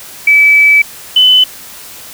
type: tone pair in turn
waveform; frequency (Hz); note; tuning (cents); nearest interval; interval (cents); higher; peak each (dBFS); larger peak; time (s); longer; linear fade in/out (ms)
sine; 2300 / 3019; D7 / F#7; -37 / +34; perfect fourth; 471; second; -3; neither; 0.27-0.82 / 1.16-1.44; first; 5
effects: white hiss -31 dBFS RMS until 2.13 s